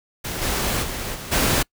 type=noise with level steps; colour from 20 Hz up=pink; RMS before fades=-28 / -23 / -29 / -34 / -19 dBFS; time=0.24-1.63 s; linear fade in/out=10 ms; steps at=0.41 / 0.82 / 1.14 / 1.31 s; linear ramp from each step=20 ms; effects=noise-tail reverb RT60 0.1 s tail -26 dB re dry